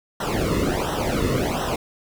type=noise with flanger; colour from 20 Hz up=brown; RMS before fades=-23 dBFS; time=0.2-1.76 s; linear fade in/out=5 ms; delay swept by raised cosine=0.43 to 1.29 ms; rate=1.4 Hz; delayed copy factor=-1; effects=none